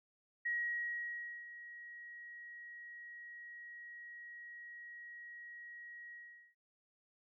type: tone with ADSR envelope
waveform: sine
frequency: 1900 Hz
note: A#6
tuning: 33 cents sharp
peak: -34 dBFS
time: 0.45-6.55 s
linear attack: 11 ms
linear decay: 990 ms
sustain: -15 dB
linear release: 420 ms
effects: noise-tail reverb RT60 0.5 s tail -25 dB re dry